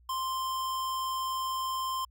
square tone, 1046.5 Hz, C6, in tune, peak -31 dBFS, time 0.09-2.05 s, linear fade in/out 5 ms, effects added 60 Hz sine -57 dBFS peak until 2.1 s

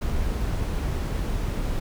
brown noise, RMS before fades -26 dBFS, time 0.01-1.8 s, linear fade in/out 10 ms, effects none

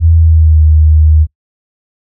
sine tone with pitch glide, 82.2 to 77.59 Hz, E2 to D#2, -4 to -4 cents, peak -3 dBFS, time 0-1.27 s, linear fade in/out 50 ms, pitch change -100 cents, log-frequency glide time 0.14-0.61 s, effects noise-tail reverb RT60 0.1 s tail -23 dB re dry

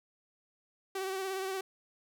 sawtooth tone with vibrato, 382.3 Hz, G4, 43 cents flat, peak -30 dBFS, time 0.95-1.61 s, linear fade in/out 5 ms, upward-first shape sine, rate 17 Hz, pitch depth 33 cents each way, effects none

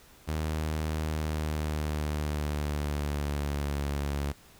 sawtooth tone with pitch glide, 77.78 to 71.32 Hz, D#2 to C#2, 0 to +50 cents, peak -25 dBFS, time 0.27-4.33 s, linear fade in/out 20 ms, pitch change -150 cents, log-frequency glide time 1.1-3.82 s, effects pink hiss -56 dBFS RMS until 4.59 s

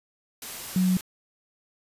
sine tone in noise, 184.5 Hz, F#3, 5 cents flat, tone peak -19 dBFS, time 0.76-0.97 s, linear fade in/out 2 ms, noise white, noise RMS -37 dBFS, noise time 0.42-1.01 s, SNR +15 dB, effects resampled to 32000 Hz

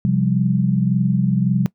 sine chord, C suspended fourth, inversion none, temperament just, 130.81 / 174.42 / 196.22 Hz, C3 / F3 / G3, 0 / -2 / +2 cents, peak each -19 dBFS, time 0.05-1.66 s, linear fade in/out 0 ms, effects noise-tail reverb RT60 0.1 s tail -20 dB re dry

